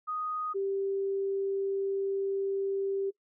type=tone pair in turn; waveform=sine; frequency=1244.5 / 392 Hz; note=D#6 / G4; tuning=0 / 0 cents; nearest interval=octave + minor sixth; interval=2000 cents; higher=first; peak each=-31 / -28 dBFS; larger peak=second; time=0.07-0.54 / 0.54-3.11 s; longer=second; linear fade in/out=20 ms; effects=noise-tail reverb RT60 0.1 s tail -20 dB re dry